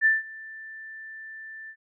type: tone with ADSR envelope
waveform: sine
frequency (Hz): 1770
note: A6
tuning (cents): +10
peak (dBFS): -15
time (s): 0.01-1.76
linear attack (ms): 44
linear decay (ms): 170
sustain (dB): -23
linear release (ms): 67
effects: none